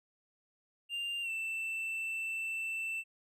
triangle tone with pitch glide, 2794 to 2666 Hz, F7 to E7, 0 to +19 cents, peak -33 dBFS, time 0.89-3.04 s, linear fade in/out 50 ms, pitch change -81 cents, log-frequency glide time 1.22-1.3 s, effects none

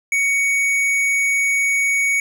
sine tone with hard clipping, 2236 Hz, C#7, 14 cents sharp, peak -17 dBFS, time 0.12-2.2 s, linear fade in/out 2 ms, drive 10 dB, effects none

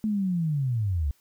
sine linear sweep, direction down, 220 to 66 Hz, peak -23 dBFS, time 0.04-1.11 s, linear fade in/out 0 ms, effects white hiss -65 dBFS RMS until 1.2 s

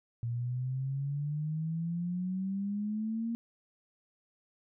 sine exponential sweep, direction up, 116.54 to 233.6 Hz, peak -31 dBFS, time 0.23-3.35 s, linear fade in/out 0 ms, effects none

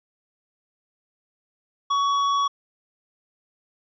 triangle tone with tanh clipping, 1124 Hz, C#6, 24 cents sharp, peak -21 dBFS, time 1.9-2.48 s, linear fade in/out 10 ms, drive 15 dB, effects resampled to 16000 Hz

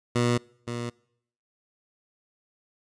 15% pulse tone pair in turn, 120.5 / 119.39 Hz, B2 / A#2, -42 / +42 cents, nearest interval unison, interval 16 cents, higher first, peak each -15 / -24 dBFS, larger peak first, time 0.15-0.38 / 0.67-0.9 s, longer neither, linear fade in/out 10 ms, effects noise-tail reverb RT60 0.7 s tail -25 dB re dry + resampled to 22050 Hz

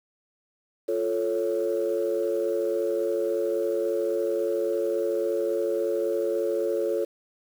sine chord, F augmented, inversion none, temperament equal, 349.2 / 440 / 554.4 Hz, F4 / A4 / C#5, 0 / 0 / 0 cents, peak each -28 / -26 / -27 dBFS, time 0.88-7.05 s, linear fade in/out 10 ms, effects tanh soft clip ceiling -16 dBFS + 8-bit

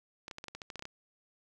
clicks, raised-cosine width 0.2 ms, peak -25 dBFS, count 12, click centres 0.281 / 0.312 / 0.384 / 0.441 / 0.483 / 0.55 / 0.618 / 0.702 / 0.757 / 0.794 / 0.824 / 0.854 s, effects none

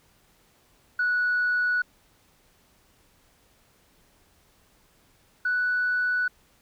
sine tone pair in turn, 1471 / 1482.1 Hz, F#6 / F#6, -11 / +2 cents, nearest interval unison, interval 13 cents, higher second, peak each -20 / -21 dBFS, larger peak first, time 0.99-1.82 / 5.45-6.28 s, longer neither, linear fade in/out 5 ms, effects tanh soft clip ceiling -18 dBFS + pink hiss -62 dBFS RMS until 6.61 s

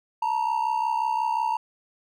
triangle ring-modulated tone, 917 Hz, A#5, 29 cents flat, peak -17 dBFS, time 0.22-1.57 s, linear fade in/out 5 ms, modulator 32.8 Hz, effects tanh soft clip ceiling -13 dBFS

